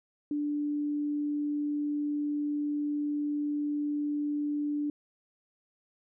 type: tone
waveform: sine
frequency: 293.7 Hz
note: D4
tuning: in tune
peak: -28 dBFS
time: 0.31-4.9 s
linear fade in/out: 2 ms
effects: none